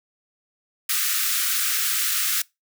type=high-pass noise; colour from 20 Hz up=white; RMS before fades=-23 dBFS; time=0.89-2.42 s; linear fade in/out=5 ms; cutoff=1200 Hz; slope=96 dB/octave; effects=noise-tail reverb RT60 0.2 s tail -23 dB re dry